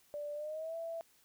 sine tone with pitch glide, 587 to 662.7 Hz, D5 to E5, -1 to +9 cents, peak -38 dBFS, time 0.14-1.01 s, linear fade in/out 0 ms, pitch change +210 cents, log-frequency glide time 0.34-0.76 s, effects white hiss -68 dBFS RMS until 1.24 s

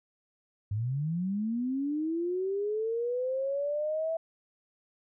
sine linear sweep, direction up, 98 to 659.3 Hz, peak -28 dBFS, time 0.71-4.17 s, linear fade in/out 5 ms, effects none

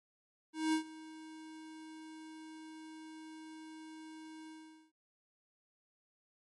square tone with ADSR envelope, 315.6 Hz, D#4, 25 cents sharp, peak -29 dBFS, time 0.53-4.92 s, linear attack 200 ms, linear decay 100 ms, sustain -20 dB, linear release 440 ms, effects MP3 48 kbps

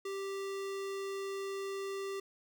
square tone with notch filter, 392 Hz, G4, in tune, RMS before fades -39 dBFS, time 0.05-2.2 s, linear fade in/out 5 ms, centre 12000 Hz, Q 1.7, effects none

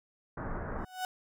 pink low-pass noise, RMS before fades -37 dBFS, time 0.37-0.85 s, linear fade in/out 5 ms, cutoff 1700 Hz, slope 48 dB/octave
35% pulse tone with exponential growth, 742 Hz, F#5, 5 cents sharp, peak -28 dBFS, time 0.78-1.05 s, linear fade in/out 1 ms, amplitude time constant 58 ms
effects none

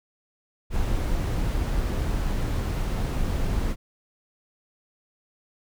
brown noise, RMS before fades -25 dBFS, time 0.7-3.76 s, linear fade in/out 50 ms, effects none

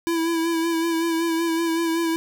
square tone with vibrato, 331.3 Hz, E4, 9 cents sharp, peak -21 dBFS, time 0.07-2.16 s, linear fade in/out 0 ms, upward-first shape sine, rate 5.3 Hz, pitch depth 32 cents each way, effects none

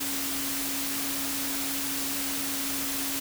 sine tone in noise, 275.7 Hz, C#4, 9 cents flat, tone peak -36 dBFS, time 0-3.2 s, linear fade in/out 10 ms, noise white, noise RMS -31 dBFS, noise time 0-3.2 s, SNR -8 dB, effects none

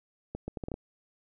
accelerating click train, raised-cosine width 2 ms, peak -22 dBFS, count 7, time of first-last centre 0.35-0.741 s, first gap 130 ms, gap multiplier 0.71, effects none

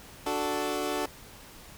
20% pulse chord, D major, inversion none, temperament equal, 293.7 / 370 / 440 Hz, D4 / F#4 / A4, 0 / 0 / 0 cents, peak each -28 dBFS, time 0.26-1.06 s, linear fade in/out 5 ms, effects pink hiss -49 dBFS RMS until 1.77 s

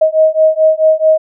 sine beating tone pair, 628 / 632.6 Hz, D#5 / D#5, +16 / +29 cents, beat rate 4.6 Hz, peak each -10 dBFS, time 0.01-1.18 s, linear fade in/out 10 ms, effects none

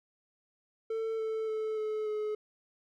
triangle tone with pitch steps, 446.7 / 441.3 / 436 / 430.7 / 425.5 Hz, A4 / A4 / A4 / A4 / G#4, +26 / +5 / -16 / -37 / +42 cents, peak -29 dBFS, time 0.9-2.35 s, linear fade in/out 5 ms, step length 290 ms, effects none

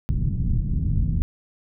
pink low-pass noise, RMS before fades -22 dBFS, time 0.09-1.22 s, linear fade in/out 0 ms, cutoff 190 Hz, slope 24 dB/octave, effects none

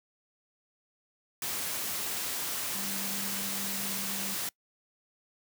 sine tone in noise, 196.6 Hz, G3, 5 cents sharp, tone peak -41 dBFS, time 2.75-4.34 s, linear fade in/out 2 ms, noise white, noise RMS -34 dBFS, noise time 1.42-4.49 s, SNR -10 dB, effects noise-tail reverb RT60 0.1 s tail -24 dB re dry + high-pass 100 Hz 12 dB/octave

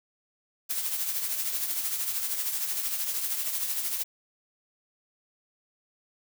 blue noise with tremolo, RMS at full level -28 dBFS, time 0.69-4.04 s, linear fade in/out 20 ms, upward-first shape triangle, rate 13 Hz, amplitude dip 55%, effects none

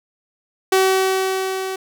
sawtooth tone with level ramp, 380 Hz, F#4, 46 cents sharp, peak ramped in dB -8 to -20 dBFS, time 0.72-1.76 s, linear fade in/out 5 ms, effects none

